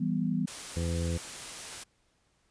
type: chord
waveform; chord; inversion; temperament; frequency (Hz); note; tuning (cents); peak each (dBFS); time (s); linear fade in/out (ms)
sine; E minor; none; equal; 164.81 / 196 / 246.9; E3 / G3 / B3; 0 / 0 / 0; -31; 0-0.46; 10
type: noise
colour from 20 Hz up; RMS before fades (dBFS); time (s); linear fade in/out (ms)
white; -41; 0.47-1.84; 10
type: harmonic tone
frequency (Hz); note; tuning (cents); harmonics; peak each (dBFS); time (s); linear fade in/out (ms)
84.4; E2; +41; 1 / 2 / 3 / 4 / 5 / 6; -30 / -34 / -42 / -42 / -46 / -39; 0.76-1.18; 10
effects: pink hiss -71 dBFS RMS until 2.5 s + resampled to 22050 Hz